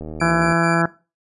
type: click train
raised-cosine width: 2 ms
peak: -19 dBFS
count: 41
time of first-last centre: 0.01-0.523 s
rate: 77.9 Hz
type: tone with tremolo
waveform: sawtooth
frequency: 2349 Hz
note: D7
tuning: in tune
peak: -26 dBFS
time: 0.2-0.82 s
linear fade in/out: 5 ms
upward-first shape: square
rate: 4.6 Hz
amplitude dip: 45%
type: harmonic tone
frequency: 167.6 Hz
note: E3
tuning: 29 cents sharp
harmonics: 1 / 2 / 3 / 4 / 5 / 6 / 7 / 8 / 9 / 10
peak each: -20 / -22 / -30 / -24 / -27 / -29 / -34 / -23 / -26 / -24 dBFS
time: 0.21-0.86 s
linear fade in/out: 5 ms
effects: noise-tail reverb RT60 0.3 s tail -19 dB re dry + resampled to 24000 Hz